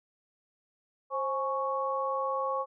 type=tone cluster; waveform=sine; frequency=531 / 836 / 1108 Hz; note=C5 / G#5 / C#6; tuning=+25 / +11 / -1 cents; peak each=-32 / -37 / -31 dBFS; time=1.1-2.66 s; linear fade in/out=50 ms; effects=none